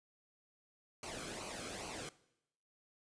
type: noise with flanger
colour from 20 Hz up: pink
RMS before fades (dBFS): -45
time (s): 1.03-2.09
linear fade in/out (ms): 2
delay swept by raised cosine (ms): 0.56 to 1.1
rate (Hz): 2.4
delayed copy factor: -0.7
effects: noise-tail reverb RT60 0.8 s tail -19 dB re dry + resampled to 22050 Hz